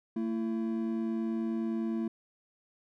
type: tone pair together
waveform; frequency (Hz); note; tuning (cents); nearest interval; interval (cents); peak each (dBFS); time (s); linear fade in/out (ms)
triangle; 225.4 / 335; A3 / E4; +42 / +28; perfect fifth; 686; -29 / -33; 0.16-2.08; 5
effects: none